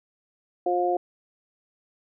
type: harmonic tone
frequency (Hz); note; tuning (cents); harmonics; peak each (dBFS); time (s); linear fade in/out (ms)
177.6; F3; +29; 2 / 3 / 4; -25 / -29 / -24; 0.66-0.97; 5
effects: none